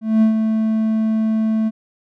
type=tone with ADSR envelope; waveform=triangle; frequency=220 Hz; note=A3; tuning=in tune; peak=-7 dBFS; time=0.01-1.71 s; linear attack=210 ms; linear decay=110 ms; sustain=-6 dB; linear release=36 ms; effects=none